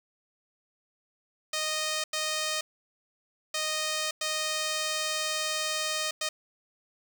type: tone bursts at uneven times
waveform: 5% pulse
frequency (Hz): 620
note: D#5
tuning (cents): -6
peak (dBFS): -17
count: 5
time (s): 1.53-2.04 / 2.13-2.61 / 3.54-4.11 / 4.21-6.11 / 6.21-6.29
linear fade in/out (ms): 5
effects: none